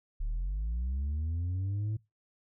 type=linear sweep; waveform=sine; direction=up; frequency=34.65 to 110 Hz; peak=-27 dBFS; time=0.2-1.97 s; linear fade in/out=10 ms; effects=noise-tail reverb RT60 0.2 s tail -22 dB re dry + tanh soft clip ceiling -29 dBFS